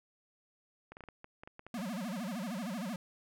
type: clicks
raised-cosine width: 0.5 ms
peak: -33 dBFS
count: 11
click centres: 0.92 / 0.969 / 1.007 / 1.038 / 1.087 / 1.244 / 1.435 / 1.475 / 1.594 / 1.666 / 1.793 s
type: tone with vibrato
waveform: square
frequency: 210 Hz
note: G#3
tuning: 19 cents sharp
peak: -37 dBFS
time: 1.74-2.96 s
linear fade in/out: 2 ms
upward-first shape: sine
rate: 13 Hz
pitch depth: 290 cents each way
effects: none